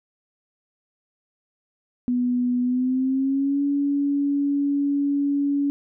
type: tone with pitch glide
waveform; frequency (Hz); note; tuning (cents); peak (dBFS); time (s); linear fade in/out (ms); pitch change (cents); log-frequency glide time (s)
sine; 246.6 to 283.3; B3 to C#4; -2 to +38; -19; 2.08-5.7; 0; +240; 2.61-3.62
effects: none